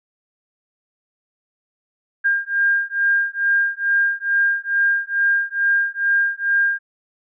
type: beating tone pair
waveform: sine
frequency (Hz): 1605 / 1607.3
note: G6 / G6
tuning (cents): +40 / +43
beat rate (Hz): 2.3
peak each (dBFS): -19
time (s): 2.24-6.79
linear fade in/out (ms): 20
effects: none